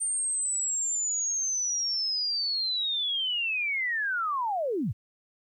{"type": "linear sweep", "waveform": "sine", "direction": "down", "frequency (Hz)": [8870, 75], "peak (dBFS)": -26, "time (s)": [0, 4.93], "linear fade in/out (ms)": 20, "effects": ["11-bit"]}